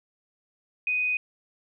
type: tone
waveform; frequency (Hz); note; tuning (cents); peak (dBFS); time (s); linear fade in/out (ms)
sine; 2494; D#7; +3; -23; 0.87-1.17; 2
effects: none